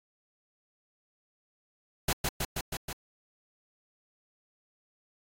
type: noise with echo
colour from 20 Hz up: pink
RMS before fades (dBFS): -27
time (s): 2.08-2.13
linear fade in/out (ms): 5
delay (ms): 160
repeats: 5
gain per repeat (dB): -2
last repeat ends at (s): 2.93
effects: AAC 48 kbps